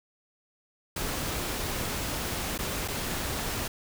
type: noise with dropouts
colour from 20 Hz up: pink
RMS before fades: -32 dBFS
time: 0.96-3.68 s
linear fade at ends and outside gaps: 5 ms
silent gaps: 2.579-2.588 / 2.879-2.883 s
effects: none